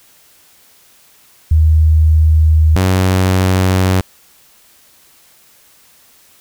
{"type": "tone pair in turn", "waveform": ["sine", "sawtooth"], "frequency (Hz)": [78.5, 93.35], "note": ["D#2", "F#2"], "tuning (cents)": [16, 16], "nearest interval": "minor third", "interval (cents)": 300, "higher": "second", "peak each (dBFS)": -6, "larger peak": "neither", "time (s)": [[1.51, 2.76], [2.76, 4.01]], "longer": "neither", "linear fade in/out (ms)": 5, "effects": ["white hiss -48 dBFS RMS until 6.4 s"]}